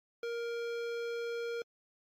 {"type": "tone with hard clipping", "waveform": "sine", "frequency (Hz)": 468.5, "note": "A#4", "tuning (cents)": 9, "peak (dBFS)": -37, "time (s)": [0.23, 1.62], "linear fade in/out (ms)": 2, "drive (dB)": 16, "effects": ["AAC 64 kbps"]}